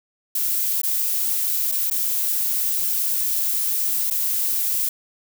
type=noise with dropouts; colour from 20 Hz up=violet; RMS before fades=-22 dBFS; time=0.35-4.89 s; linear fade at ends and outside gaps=5 ms; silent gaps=0.817-0.833 / 1.717-1.721 / 1.901-1.911 / 4.102-4.108 s; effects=none